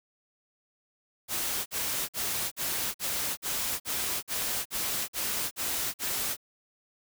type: noise bursts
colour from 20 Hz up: white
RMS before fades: -31 dBFS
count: 12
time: 1.28-6.368 s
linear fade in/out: 50 ms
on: 380 ms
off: 48 ms
effects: none